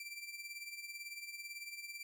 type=tone with tremolo; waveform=sawtooth; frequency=2349 Hz; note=D7; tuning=in tune; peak=-39 dBFS; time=0-2.03 s; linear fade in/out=2 ms; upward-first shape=triangle; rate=18 Hz; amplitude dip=70%; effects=none